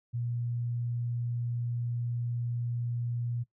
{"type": "tone", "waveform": "sine", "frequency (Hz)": 119.6, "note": "A#2", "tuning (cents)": 45, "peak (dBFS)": -30, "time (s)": [0.13, 3.44], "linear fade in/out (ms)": 20, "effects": ["noise-tail reverb RT60 0.1 s tail -18 dB re dry"]}